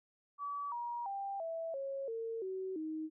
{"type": "tone with pitch steps", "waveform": "sine", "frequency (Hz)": [1145, 951.8, 791.1, 657.6, 546.6, 454.4, 377.7, 314], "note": ["D6", "A#5", "G5", "E5", "C#5", "A#4", "F#4", "D#4"], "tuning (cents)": [-44, 36, 16, -4, -24, -44, 36, 16], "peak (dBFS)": -37, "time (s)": [0.38, 3.1], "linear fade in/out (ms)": 50, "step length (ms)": 340, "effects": []}